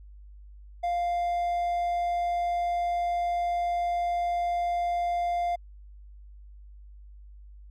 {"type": "tone", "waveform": "triangle", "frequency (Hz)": 698.5, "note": "F5", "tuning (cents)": 0, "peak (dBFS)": -23, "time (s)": [0.83, 5.56], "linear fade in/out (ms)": 10, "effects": ["added 50 Hz sine -45 dBFS peak until 7.7 s"]}